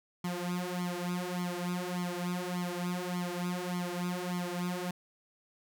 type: tone with flanger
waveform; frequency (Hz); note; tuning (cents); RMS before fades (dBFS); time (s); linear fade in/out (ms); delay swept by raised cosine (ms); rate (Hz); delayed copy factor
sawtooth; 178; F3; +33; -35; 0.24-4.91; 5; 0.92 to 4.82; 1.7; +0.85
effects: none